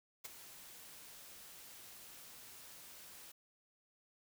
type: noise with ADSR envelope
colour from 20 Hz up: white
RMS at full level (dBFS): -44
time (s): 0.24-3.32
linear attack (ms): 13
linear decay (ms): 17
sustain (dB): -11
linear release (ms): 7
effects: none